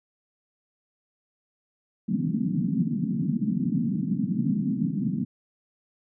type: band-pass noise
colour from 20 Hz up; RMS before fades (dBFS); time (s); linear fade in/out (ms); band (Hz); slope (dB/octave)
pink; -26; 2.08-5.25; 10; 150 to 260; 48
effects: none